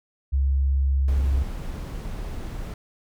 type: tone with pitch glide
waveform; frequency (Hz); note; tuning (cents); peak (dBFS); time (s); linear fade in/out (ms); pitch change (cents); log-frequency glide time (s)
sine; 68.1 to 67.59; C#2 to C#2; -30 to -43; -18; 0.32-1.44; 20; -13; 0.78-1.29
type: noise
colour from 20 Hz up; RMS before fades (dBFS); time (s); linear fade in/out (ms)
brown; -32; 1.08-2.74; 2
effects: none